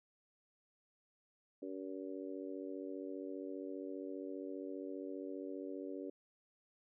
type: harmonic tone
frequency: 95 Hz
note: F#2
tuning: 46 cents sharp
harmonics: 3 / 4 / 5 / 6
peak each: -45 / -47 / -49 / -51 dBFS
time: 1.62-6.1 s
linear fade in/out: 5 ms
effects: none